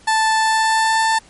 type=tone with pitch glide; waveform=30% pulse; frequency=880 to 889.7 Hz; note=A5 to A5; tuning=0 to +19 cents; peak=-11 dBFS; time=0.07-1.19 s; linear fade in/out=10 ms; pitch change=+19 cents; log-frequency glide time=0.34-1.01 s; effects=pink hiss -48 dBFS RMS until 1.29 s + MP3 48 kbps